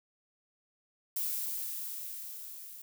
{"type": "noise with level ramp", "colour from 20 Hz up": "violet", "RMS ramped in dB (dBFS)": [-33, -48], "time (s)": [1.16, 2.82], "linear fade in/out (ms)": 5, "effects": []}